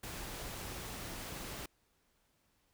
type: noise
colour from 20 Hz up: pink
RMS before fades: -44 dBFS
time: 0.03-1.66 s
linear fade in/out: 5 ms
effects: pink hiss -75 dBFS RMS until 2.73 s